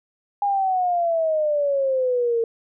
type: exponential sweep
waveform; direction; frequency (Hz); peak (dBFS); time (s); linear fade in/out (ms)
sine; down; 818 to 454.4; -18; 0.42-2.44; 2
effects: none